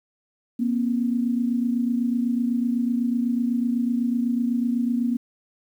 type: tone pair together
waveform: sine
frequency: 237.8 / 265.8 Hz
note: A#3 / C4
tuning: +35 / +27 cents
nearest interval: major second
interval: 192 cents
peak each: -21 / -27 dBFS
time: 0.59-5.17 s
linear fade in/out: 10 ms
effects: 9-bit